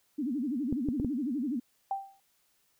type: tone with vibrato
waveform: sine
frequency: 266.3 Hz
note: C4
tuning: 31 cents sharp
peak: -29 dBFS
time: 0.18-1.6 s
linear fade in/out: 10 ms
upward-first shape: sine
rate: 12 Hz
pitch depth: 250 cents each way
type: clicks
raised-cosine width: 3 ms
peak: -20 dBFS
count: 4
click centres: 0.726 / 0.887 / 0.999 / 1.047 s
type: tone with exponential decay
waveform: sine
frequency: 784 Hz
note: G5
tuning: in tune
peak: -26 dBFS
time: 1.91-2.2 s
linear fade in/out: 2 ms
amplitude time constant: 62 ms
effects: white hiss -71 dBFS RMS until 2.79 s